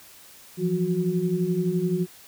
sine tone cluster, 168 / 179.7 / 366.1 Hz, E3 / F3 / F#4, +33 / +50 / -18 cents, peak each -26 dBFS, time 0.57-2.07 s, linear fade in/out 50 ms, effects white hiss -49 dBFS RMS until 2.27 s

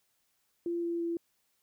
sine tone with pitch steps, 342.6 / 340.2 / 337.9 Hz, F4 / F4 / E4, -33 / -45 / +43 cents, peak -30 dBFS, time 0.66-1.17 s, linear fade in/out 2 ms, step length 170 ms, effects white hiss -75 dBFS RMS until 1.62 s

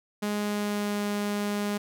sawtooth tone with pitch glide, 207.7 to 205.6 Hz, G#3 to G#3, 0 to -17 cents, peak -23 dBFS, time 0.22-1.78 s, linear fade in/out 10 ms, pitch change -17 cents, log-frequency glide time 0.36-1.02 s, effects none

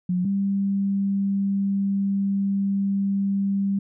sine tone pair in turn, 180.4 / 197.44 Hz, F#3 / G3, -44 / +13 cents, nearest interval major second, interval 157 cents, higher second, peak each -20 dBFS, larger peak neither, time 0.09-0.25 / 0.25-3.79 s, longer second, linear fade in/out 5 ms, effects none

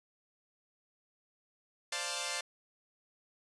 5% pulse chord, D minor seventh, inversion third, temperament equal, 523.3 / 587.3 / 698.5 / 880 Hz, C5 / D5 / F5 / A5, 0 / 0 / 0 / 0 cents, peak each -29 dBFS, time 1.92-2.41 s, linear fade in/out 5 ms, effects resampled to 24000 Hz

